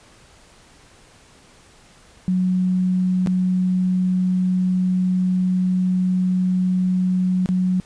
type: tone with dropouts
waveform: sine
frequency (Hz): 183.7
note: F#3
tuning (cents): -12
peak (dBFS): -16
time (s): 2.28-7.8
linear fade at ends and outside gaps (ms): 0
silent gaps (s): 3.262-3.272 / 7.459-7.489
effects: pink hiss -50 dBFS RMS until 7.85 s + resampled to 22050 Hz